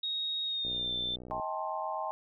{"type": "tone with pitch glide", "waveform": "sine", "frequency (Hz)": [3757, 3550], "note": ["A#7", "A7"], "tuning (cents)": [13, 15], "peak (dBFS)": -31, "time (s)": [0.03, 1.16], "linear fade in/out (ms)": 5, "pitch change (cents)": -98, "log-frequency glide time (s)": [0.45, 0.93]}
{"type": "click train", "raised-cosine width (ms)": 2, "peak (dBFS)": -32, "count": 47, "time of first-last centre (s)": [0.65, 1.398], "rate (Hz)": 61.5}
{"type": "chord", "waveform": "sine", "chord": "A half-diminished seventh", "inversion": "second", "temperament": "just", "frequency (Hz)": [633.6, 792, 880, 1056], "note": ["Eb5", "G5", "A5", "C6"], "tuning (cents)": [31, 18, 0, 16], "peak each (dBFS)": -38, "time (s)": [1.31, 2.11], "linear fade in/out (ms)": 0}
{"effects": []}